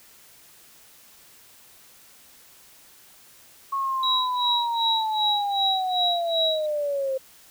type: linear sweep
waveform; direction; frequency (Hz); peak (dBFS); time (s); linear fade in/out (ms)
sine; down; 1100 to 523.3; -23; 3.72-7.18; 10
type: tone with tremolo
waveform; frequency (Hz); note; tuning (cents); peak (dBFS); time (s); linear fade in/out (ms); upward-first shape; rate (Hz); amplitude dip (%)
sine; 3873; B7; -35; -20; 4.03-6.66; 2; sine; 2.6; 95
effects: white hiss -52 dBFS RMS until 7.5 s